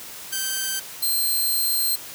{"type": "tone pair in turn", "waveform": "5% pulse", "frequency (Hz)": [1557, 4157], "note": ["G6", "C8"], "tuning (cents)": [-12, -12], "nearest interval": "octave + perfect fourth", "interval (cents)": 1700, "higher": "second", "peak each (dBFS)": -13, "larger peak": "neither", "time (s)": [[0.32, 0.8], [1.02, 1.96]], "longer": "second", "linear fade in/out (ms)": 10, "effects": ["white hiss -38 dBFS RMS until 2.14 s", "high-pass 60 Hz 12 dB/octave"]}